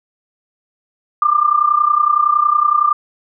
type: tone with amplitude modulation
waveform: sine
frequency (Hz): 1194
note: D6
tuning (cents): +28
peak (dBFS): -7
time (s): 1.22-2.93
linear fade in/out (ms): 2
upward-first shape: sine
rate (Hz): 30.8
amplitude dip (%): 80
effects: none